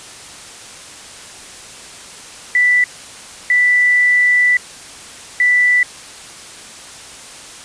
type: tone bursts at uneven times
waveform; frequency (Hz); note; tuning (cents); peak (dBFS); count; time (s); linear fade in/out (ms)
sine; 1975.5; B6; 0; -9; 3; 2.55-2.84 / 3.5-4.57 / 5.4-5.83; 2
effects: white hiss -35 dBFS RMS until 7.64 s + resampled to 22050 Hz